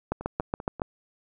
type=two click trains; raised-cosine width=1 ms; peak=-12 / -23 dBFS; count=6 / 4; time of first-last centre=0.12-0.818 / 0.21-0.797 s; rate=7.16 / 5.11 Hz; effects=none